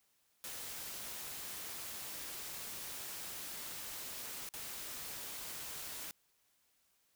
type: noise with dropouts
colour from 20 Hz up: white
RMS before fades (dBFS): -45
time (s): 0.44-6.11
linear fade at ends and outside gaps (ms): 0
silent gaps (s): 4.489-4.538
effects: white hiss -75 dBFS RMS until 7.15 s